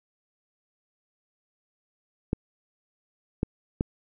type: clicks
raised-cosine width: 3 ms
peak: -11 dBFS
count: 3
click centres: 2.331 / 3.431 / 3.809 s
effects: none